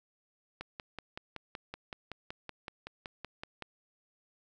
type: click train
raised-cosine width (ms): 0.3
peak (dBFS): -24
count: 17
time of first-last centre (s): 0.61-3.623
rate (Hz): 5.31
effects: none